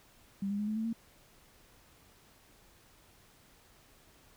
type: tone with pitch steps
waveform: sine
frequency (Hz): 197 / 202.9 / 209 / 215.2 / 221.6 / 228.3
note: G3 / G#3 / G#3 / A3 / A3 / A#3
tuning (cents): +9 / -40 / +11 / -38 / +13 / -36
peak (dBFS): -31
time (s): 0.42-0.93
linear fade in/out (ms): 5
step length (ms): 85
effects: pink hiss -62 dBFS RMS until 4.36 s